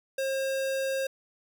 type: tone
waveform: square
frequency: 536 Hz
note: C5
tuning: 42 cents sharp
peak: -28 dBFS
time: 0.18-1.07 s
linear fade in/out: 5 ms
effects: none